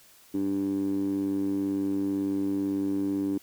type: tone with band-pass filter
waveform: 15% pulse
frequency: 98 Hz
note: G2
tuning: in tune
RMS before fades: -28 dBFS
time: 0.34-3.38 s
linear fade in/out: 5 ms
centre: 300 Hz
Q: 4.7
effects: white hiss -56 dBFS RMS until 3.42 s